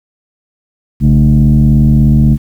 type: tone with frequency modulation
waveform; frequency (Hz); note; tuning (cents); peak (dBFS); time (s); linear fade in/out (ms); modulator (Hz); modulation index
sine; 140.7; C#3; +26; -3; 1-2.38; 50; 76.7; 1.2
effects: tanh soft clip ceiling 0 dBFS + 7-bit